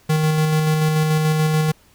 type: tone with tremolo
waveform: square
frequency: 155.56 Hz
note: D#3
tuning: in tune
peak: -15 dBFS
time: 0.09-1.72 s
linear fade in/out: 10 ms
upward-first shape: square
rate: 6.9 Hz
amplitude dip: 25%
effects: pink hiss -54 dBFS RMS until 1.94 s